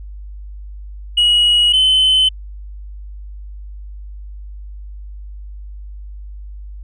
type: tone pair in turn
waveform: sine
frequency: 2906 / 3050 Hz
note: F#7 / G7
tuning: -32 / -48 cents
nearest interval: minor second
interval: 84 cents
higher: second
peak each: -7 dBFS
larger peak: neither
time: 1.17-1.73 / 1.73-2.29 s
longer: neither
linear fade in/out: 10 ms
effects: tanh soft clip ceiling -8 dBFS + added 50 Hz sine -29 dBFS peak until 6.83 s